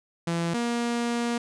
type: tone pair in turn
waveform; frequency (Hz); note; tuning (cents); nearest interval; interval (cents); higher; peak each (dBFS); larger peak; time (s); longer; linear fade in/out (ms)
sawtooth; 168.8 / 236.9; E3 / A#3; +41 / +28; tritone; 587; second; -21; neither; 0.27-0.54 / 0.54-1.38; second; 5
effects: resampled to 22050 Hz